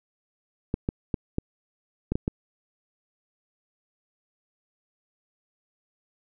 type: clicks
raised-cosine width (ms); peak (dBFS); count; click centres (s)
3; -12; 7; 0.741 / 0.889 / 1.142 / 1.384 / 2.12 / 2.155 / 2.279
effects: none